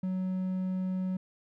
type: tone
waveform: triangle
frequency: 186 Hz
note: F#3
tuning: 9 cents sharp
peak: -27 dBFS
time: 0.03-1.17 s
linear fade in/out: 5 ms
effects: none